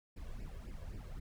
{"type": "noise with flanger", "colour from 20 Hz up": "brown", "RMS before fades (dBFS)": -45, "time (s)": [0.16, 1.2], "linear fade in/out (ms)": 10, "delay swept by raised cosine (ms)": [0.39, 1.89], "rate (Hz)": 3.8, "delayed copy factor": 0.8, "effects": []}